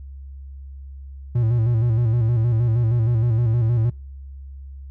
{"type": "tone with vibrato", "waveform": "triangle", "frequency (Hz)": 115.9, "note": "A#2", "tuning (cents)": -10, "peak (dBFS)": -14, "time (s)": [1.35, 3.9], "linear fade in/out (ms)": 5, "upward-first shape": "square", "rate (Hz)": 6.4, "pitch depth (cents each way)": 68, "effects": ["noise-tail reverb RT60 0.4 s tail -25 dB re dry", "added 68 Hz sine -34 dBFS peak until 4.9 s"]}